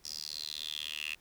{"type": "tone with high-pass filter sweep", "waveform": "10% pulse", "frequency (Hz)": 76, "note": "D#2", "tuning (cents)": -40, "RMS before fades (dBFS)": -40, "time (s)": [0.04, 1.15], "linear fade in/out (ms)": 10, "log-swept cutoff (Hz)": [5300, 2600], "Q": 7.6, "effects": ["pink hiss -65 dBFS RMS until 1.2 s"]}